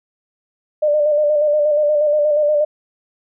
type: tone with vibrato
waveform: sine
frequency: 597 Hz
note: D5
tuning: 28 cents sharp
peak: -12 dBFS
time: 0.82-2.65 s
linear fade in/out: 10 ms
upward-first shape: square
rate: 8.4 Hz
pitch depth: 31 cents each way
effects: none